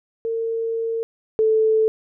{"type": "tone pair in turn", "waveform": "sine", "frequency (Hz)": [454.8, 438.9], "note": ["A#4", "A4"], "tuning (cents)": [-43, -4], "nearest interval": "minor second", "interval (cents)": 61, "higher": "first", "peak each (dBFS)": [-21, -14], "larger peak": "second", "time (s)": [[0.25, 1.03], [1.39, 1.88]], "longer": "first", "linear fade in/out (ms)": 0, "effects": []}